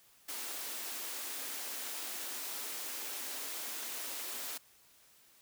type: high-pass noise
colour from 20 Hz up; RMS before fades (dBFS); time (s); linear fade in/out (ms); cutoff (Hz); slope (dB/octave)
white; -41; 0.28-4.58; 10; 230; 96
effects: white hiss -64 dBFS RMS until 5.41 s